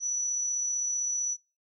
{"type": "tone with amplitude modulation", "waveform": "sine", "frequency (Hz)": 5920, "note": "F#8", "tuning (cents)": 0, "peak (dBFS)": -26, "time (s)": [0, 1.37], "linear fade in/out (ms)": 50, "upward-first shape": "sine", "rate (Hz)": 35.6, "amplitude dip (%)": 25, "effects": ["noise-tail reverb RT60 0.3 s tail -26 dB re dry"]}